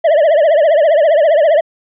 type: tone with vibrato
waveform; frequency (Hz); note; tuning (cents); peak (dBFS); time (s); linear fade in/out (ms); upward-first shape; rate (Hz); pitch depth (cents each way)
triangle; 619; D#5; -9; -5; 0.04-1.61; 10; triangle; 15; 180
effects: resampled to 8000 Hz